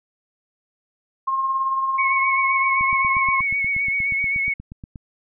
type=tone with tremolo; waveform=sine; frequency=1068 Hz; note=C6; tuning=35 cents sharp; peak=-17 dBFS; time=1.27-3.41 s; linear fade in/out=10 ms; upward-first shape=triangle; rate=18 Hz; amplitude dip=45%
type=tone with vibrato; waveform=sine; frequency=2217 Hz; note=C#7; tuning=in tune; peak=-19 dBFS; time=1.98-4.54 s; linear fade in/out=10 ms; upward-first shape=triangle; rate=7.7 Hz; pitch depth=36 cents each way
type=click train; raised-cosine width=5 ms; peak=-23 dBFS; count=19; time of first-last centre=2.81-4.958 s; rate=8.38 Hz
effects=none